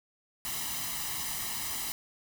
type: noise with comb filter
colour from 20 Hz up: white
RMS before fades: -35 dBFS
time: 0.45-1.92 s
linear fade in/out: 0 ms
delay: 1 ms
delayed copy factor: +0.7
effects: none